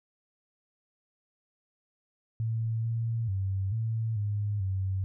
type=tone with pitch steps; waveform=sine; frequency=112.9 / 114.7 / 96.4 / 112.4 / 103.4 / 95.4 Hz; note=A2 / A#2 / G2 / A2 / G#2 / G2; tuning=+45 / -28 / -28 / +37 / -7 / -47 cents; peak=-27 dBFS; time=2.4-5.04 s; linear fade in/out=0 ms; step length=440 ms; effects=none